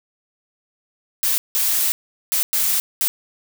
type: noise bursts at uneven times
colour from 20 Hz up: blue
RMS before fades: -19 dBFS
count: 5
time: 1.23-1.38 / 1.55-1.92 / 2.32-2.43 / 2.53-2.8 / 3.01-3.08 s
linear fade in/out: 0 ms
effects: none